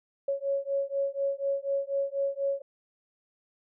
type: beating tone pair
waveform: sine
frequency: 552 / 556.1 Hz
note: C#5 / C#5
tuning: -7 / +5 cents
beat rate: 4.1 Hz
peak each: -30 dBFS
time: 0.28-2.62 s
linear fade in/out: 5 ms
effects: none